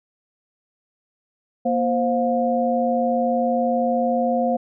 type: tone cluster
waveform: sine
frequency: 237.1 / 524 / 710 Hz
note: A#3 / C5 / F5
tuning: +30 / +2 / +28 cents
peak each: -22 dBFS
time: 1.65-4.57 s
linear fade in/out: 10 ms
effects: none